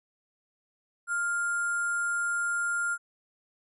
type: tone with sample-and-hold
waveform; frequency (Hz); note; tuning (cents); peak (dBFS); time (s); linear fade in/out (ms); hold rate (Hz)
sine; 1400; F6; +4; -26; 1.07-2.98; 50; 8820
effects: resampled to 32000 Hz